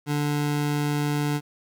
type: tone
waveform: 25% pulse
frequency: 146.83 Hz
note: D3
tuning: in tune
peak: -19 dBFS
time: 0.06-1.41 s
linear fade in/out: 50 ms
effects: 10-bit